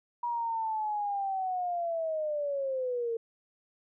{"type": "linear sweep", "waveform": "sine", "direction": "down", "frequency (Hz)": [962, 452], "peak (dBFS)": -29, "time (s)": [0.23, 3.17], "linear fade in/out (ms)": 5, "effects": []}